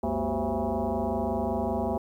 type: tone with frequency modulation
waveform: sine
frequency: 213.9 Hz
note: A3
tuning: 49 cents flat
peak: -25 dBFS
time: 0.03-1.98 s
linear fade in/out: 5 ms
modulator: 151 Hz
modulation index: 4.4
effects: 10-bit